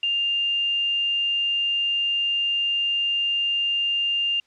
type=tone with quantisation; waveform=sine; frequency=2800 Hz; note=F7; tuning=4 cents sharp; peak=-20 dBFS; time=0.03-4.4 s; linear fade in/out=2 ms; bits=8; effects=white hiss -64 dBFS RMS until 4.46 s + low-pass 5000 Hz 12 dB/octave